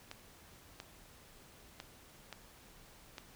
clicks, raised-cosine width 0.2 ms, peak -27 dBFS, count 5, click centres 0.114 / 0.801 / 1.801 / 2.327 / 3.182 s, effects pink hiss -59 dBFS RMS until 3.35 s

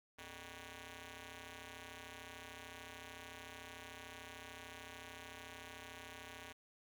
5% pulse ring-modulated tone, 171.1 Hz, F3, 35 cents flat, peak -36 dBFS, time 0.18-6.53 s, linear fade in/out 10 ms, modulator 1300 Hz, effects none

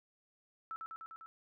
sine tone with echo, 1318.5 Hz, E6, in tune, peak -39 dBFS, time 0.71-0.76 s, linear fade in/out 0 ms, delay 100 ms, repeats 5, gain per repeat -2 dB, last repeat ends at 1.26 s, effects none

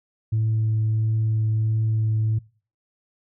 sine tone with vibrato, 109.9 Hz, A2, 2 cents flat, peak -17 dBFS, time 0.32-2.39 s, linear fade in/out 10 ms, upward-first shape triangle, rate 1.5 Hz, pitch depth 10 cents each way, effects noise-tail reverb RT60 0.4 s tail -24 dB re dry + tanh soft clip ceiling -16 dBFS

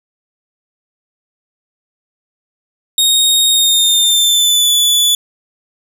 sawtooth tone with pitch glide, 3729 to 3459 Hz, A#7 to A7, 0 to -30 cents, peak -6 dBFS, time 2.98-5.15 s, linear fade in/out 2 ms, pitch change -130 cents, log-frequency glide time 3.5-4.72 s, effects 8-bit

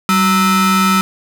45% pulse ring-modulated tone, 558 Hz, C#5, 11 cents sharp, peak -7 dBFS, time 0.09-1.01 s, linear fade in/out 0 ms, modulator 751 Hz, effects none

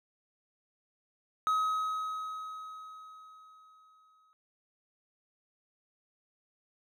triangle tone with exponential decay, 1271 Hz, D#6, 36 cents sharp, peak -23 dBFS, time 1.47-4.33 s, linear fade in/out 0 ms, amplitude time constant 620 ms, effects none

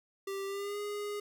square tone with pitch glide, 392 to 412.7 Hz, G4 to G#4, 0 to -11 cents, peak -36 dBFS, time 0.27-1.2 s, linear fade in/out 5 ms, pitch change +89 cents, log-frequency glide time 0.46-0.79 s, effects none

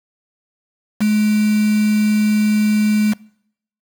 sine tone with quantisation, 211.9 Hz, G#3, 35 cents sharp, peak -12 dBFS, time 1-3.14 s, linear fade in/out 20 ms, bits 4, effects noise-tail reverb RT60 0.7 s tail -24 dB re dry

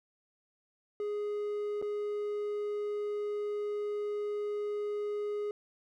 triangle tone with dropouts, 415.3 Hz, G#4, in tune, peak -30 dBFS, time 1-5.51 s, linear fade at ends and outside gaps 1 ms, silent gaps 1.816-1.824 s, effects none

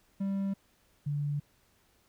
triangle / sine tone pair in turn, 196 / 145.23 Hz, G3 / D3, 0 / -19 cents, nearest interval perfect fourth, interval 519 cents, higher first, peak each -27 / -29 dBFS, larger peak first, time 0.2-0.54 / 1.06-1.4 s, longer neither, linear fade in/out 10 ms, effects pink hiss -68 dBFS RMS until 2.08 s

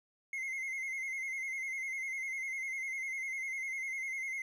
triangle tone with vibrato, 2113 Hz, C7, 16 cents sharp, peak -34 dBFS, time 0.33-4.42 s, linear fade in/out 2 ms, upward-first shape square, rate 10 Hz, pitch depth 41 cents each way, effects none

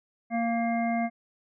harmonic tone with a mistuned harmonic, 231.7 Hz, A#3, 10 cents flat, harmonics 1 / 3 / 5 / 7 / 9, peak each -27 / -28 / -43 / -44 / -36 dBFS, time 0.3-1.1 s, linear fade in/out 50 ms, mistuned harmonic 9, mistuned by +24 cents, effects none

